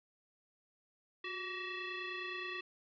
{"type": "tone with frequency modulation", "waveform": "sine", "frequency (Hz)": 363.2, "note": "F#4", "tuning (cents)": -32, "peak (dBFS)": -39, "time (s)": [1.24, 2.61], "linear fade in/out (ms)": 5, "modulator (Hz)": 756, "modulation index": 4, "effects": []}